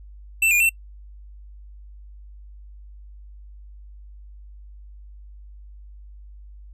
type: tone with pitch steps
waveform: square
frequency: 2670 / 2427 / 2692 Hz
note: E7 / D#7 / E7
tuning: +22 / -44 / +36 cents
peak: -16 dBFS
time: 0.42-0.693 s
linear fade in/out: 5 ms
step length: 91 ms
effects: noise-tail reverb RT60 0.1 s tail -26 dB re dry + added 50 Hz sine -40 dBFS peak until 6.73 s